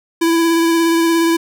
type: tone with vibrato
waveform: square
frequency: 332.4 Hz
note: E4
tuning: 15 cents sharp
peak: -12 dBFS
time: 0.21-1.37 s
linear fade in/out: 10 ms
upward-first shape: sine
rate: 17 Hz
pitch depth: 16 cents each way
effects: none